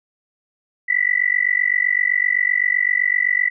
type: tone with amplitude modulation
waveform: sine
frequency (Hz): 1975.5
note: B6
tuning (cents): 0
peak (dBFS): -11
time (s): 0.88-3.5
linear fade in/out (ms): 20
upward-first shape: sine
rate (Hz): 47.8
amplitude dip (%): 100
effects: none